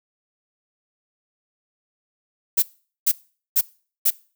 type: noise bursts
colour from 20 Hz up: violet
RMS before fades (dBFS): -17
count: 4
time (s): 2.57-4.106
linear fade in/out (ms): 10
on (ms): 54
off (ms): 440
effects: noise-tail reverb RT60 0.4 s tail -22 dB re dry